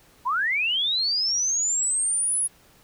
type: linear sweep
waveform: sine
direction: up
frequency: 915 to 10540 Hz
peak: -21 dBFS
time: 0.25-2.48 s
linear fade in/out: 20 ms
effects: pink hiss -56 dBFS RMS until 2.83 s